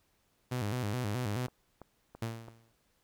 sawtooth tone with vibrato, 113.6 Hz, A#2, 44 cents flat, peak -28 dBFS, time 0.51-1.47 s, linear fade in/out 10 ms, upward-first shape square, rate 4.7 Hz, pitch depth 170 cents each way
click train, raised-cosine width 1 ms, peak -33 dBFS, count 5, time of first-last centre 1.15-2.483 s, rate 3 Hz
sawtooth tone with exponential decay, 114.3 Hz, A#2, 34 cents flat, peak -28 dBFS, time 2.22-2.73 s, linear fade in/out 5 ms, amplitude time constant 110 ms
effects pink hiss -73 dBFS RMS until 3.03 s

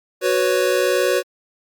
square chord, F# suspended fourth, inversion none, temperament equal, 370 / 493.9 / 554.4 Hz, F#4 / B4 / C#5, 0 / 0 / 0 cents, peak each -21 dBFS, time 0.21-1.23 s, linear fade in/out 50 ms, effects Opus 48 kbps

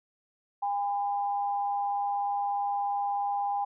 sine tone pair together, 808.8 / 1008 Hz, G#5 / B5, -46 / +35 cents, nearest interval major third, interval 381 cents, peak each -27 / -37 dBFS, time 0.62-3.65 s, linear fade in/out 10 ms, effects none

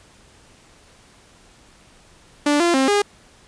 sawtooth tone with pitch steps, 292.3 / 343.9 / 266.3 / 408.9 Hz, D4 / F4 / C4 / G#4, -8 / -27 / +31 / -27 cents, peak -11 dBFS, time 2.46-3.02 s, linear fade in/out 5 ms, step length 140 ms, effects pink hiss -51 dBFS RMS until 3.47 s + resampled to 22050 Hz

